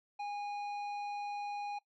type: tone with tanh clipping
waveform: sine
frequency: 820 Hz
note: G#5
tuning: 22 cents flat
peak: -39 dBFS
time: 0.19-1.79 s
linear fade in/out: 10 ms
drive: 15 dB
effects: noise-tail reverb RT60 0.1 s tail -20 dB re dry + low-pass 4000 Hz 12 dB/octave